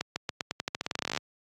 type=accelerating click train; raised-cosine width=0.2 ms; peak=-12 dBFS; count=22; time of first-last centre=0.01-1.175 s; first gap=150 ms; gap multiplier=0.88; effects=high-pass 100 Hz 12 dB/octave + AAC 48 kbps